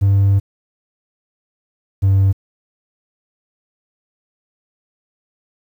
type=tone pair in turn; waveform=triangle; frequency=98.8 / 97.16 Hz; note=G2 / G2; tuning=+14 / -15 cents; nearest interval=unison; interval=29 cents; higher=first; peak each=-7 dBFS; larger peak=neither; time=0.01-0.4 / 2.02-2.33 s; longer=first; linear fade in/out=20 ms; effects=tanh soft clip ceiling -4 dBFS + 8-bit